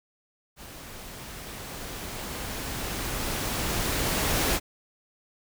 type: noise with level ramp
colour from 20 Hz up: pink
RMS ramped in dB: -44 to -24 dBFS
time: 0.56-4.6 s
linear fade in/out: 50 ms
effects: none